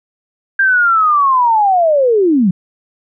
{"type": "linear sweep", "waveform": "sine", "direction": "down", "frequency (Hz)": [1600, 168.6], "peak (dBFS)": -8, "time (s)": [0.59, 2.51], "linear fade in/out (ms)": 5, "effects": []}